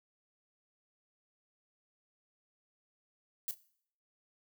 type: noise with echo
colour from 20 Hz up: violet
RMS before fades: -36 dBFS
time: 3.48-3.51 s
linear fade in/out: 0 ms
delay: 32 ms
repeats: 1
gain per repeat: -13 dB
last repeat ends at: 3.542 s
effects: noise-tail reverb RT60 0.6 s tail -19 dB re dry